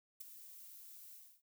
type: noise with ADSR envelope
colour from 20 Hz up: violet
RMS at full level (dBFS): -44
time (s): 0.2-1.42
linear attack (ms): 11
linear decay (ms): 9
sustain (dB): -11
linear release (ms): 290
effects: noise-tail reverb RT60 0.1 s tail -26 dB re dry